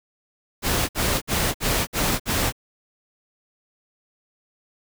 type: noise bursts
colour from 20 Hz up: pink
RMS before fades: -22 dBFS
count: 6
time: 0.62-2.525 s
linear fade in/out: 50 ms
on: 270 ms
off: 57 ms
effects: none